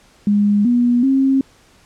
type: tone with pitch steps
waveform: sine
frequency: 205.2 / 242.1 / 268.5 Hz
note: G#3 / B3 / C4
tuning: -21 / -34 / +45 cents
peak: -11 dBFS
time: 0.27-1.41 s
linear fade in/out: 2 ms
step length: 380 ms
effects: pink hiss -51 dBFS RMS until 1.85 s + low-pass 9000 Hz 12 dB/octave